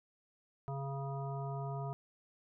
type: harmonic tone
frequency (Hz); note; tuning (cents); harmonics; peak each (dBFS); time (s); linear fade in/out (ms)
137.8; C#3; -10; 1 / 3 / 5 / 7 / 9; -38 / -47 / -45 / -48 / -51; 0.68-1.93; 0
effects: none